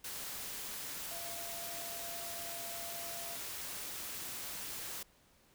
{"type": "tone in noise", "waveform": "sine", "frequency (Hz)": 682, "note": "F5", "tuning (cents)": -41, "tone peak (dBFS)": -48, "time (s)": [1.11, 3.36], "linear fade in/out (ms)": 5, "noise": "white", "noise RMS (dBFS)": -43, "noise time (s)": [0.04, 5.03], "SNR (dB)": -8, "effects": ["pink hiss -67 dBFS RMS until 5.54 s"]}